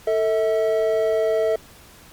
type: tone pair together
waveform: triangle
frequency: 445.1 / 645 Hz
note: A4 / E5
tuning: +20 / -38 cents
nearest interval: tritone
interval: 642 cents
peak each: -18 dBFS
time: 0.07-1.56 s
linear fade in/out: 5 ms
effects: pink hiss -47 dBFS RMS until 2.12 s + MP3 96 kbps